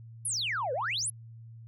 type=exponential two-way sweep; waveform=sine; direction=down then up; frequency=11350 to 480 to 11350 Hz; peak=-28 dBFS; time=0.25-1.1 s; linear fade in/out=5 ms; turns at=0.73 s; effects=tanh soft clip ceiling -24 dBFS + added 114 Hz sine -45 dBFS peak until 1.67 s